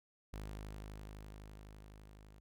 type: tone with level ramp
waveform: sawtooth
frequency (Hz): 51.9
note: G#1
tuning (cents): 0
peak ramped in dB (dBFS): -39 to -53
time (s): 0.33-2.4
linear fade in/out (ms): 5
effects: none